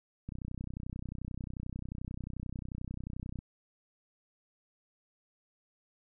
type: click train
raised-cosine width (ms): 5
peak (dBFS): -27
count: 98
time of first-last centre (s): 0.29-3.389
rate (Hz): 31.3
effects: none